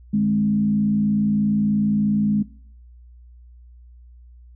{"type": "tone with frequency modulation", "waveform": "sine", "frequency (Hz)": 207.7, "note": "G#3", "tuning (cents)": 0, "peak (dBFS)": -16, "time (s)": [0.13, 2.43], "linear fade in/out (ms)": 10, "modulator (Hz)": 56.8, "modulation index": 0.52, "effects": ["noise-tail reverb RT60 0.6 s tail -21 dB re dry", "added 60 Hz sine -43 dBFS peak until 4.55 s"]}